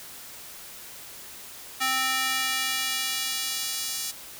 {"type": "tone with high-pass filter sweep", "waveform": "square", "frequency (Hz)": 261.6, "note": "C4", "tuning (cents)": 0, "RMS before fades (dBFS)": -28, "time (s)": [1.8, 4.12], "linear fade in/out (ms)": 20, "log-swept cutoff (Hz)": [1300, 5400], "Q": 0.9, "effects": ["white hiss -43 dBFS RMS until 4.39 s"]}